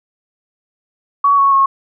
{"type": "tone with pitch steps", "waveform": "sine", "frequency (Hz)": [1126, 1107.9, 1090.2], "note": ["C#6", "C#6", "C#6"], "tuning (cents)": [27, -1, -29], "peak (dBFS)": -8, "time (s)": [1.24, 1.66], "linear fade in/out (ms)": 5, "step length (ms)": 140, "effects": []}